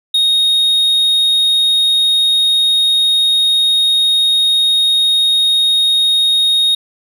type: tone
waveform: triangle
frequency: 3729 Hz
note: A#7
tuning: in tune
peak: -8 dBFS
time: 0.14-6.75 s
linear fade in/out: 5 ms
effects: none